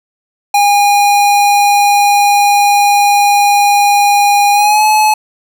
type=tone with pitch glide; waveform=square; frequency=815 to 856.5 Hz; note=G#5 to A5; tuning=-33 to -47 cents; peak=-7 dBFS; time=0.54-5.14 s; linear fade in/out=5 ms; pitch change=+86 cents; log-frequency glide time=4.53-4.84 s; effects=none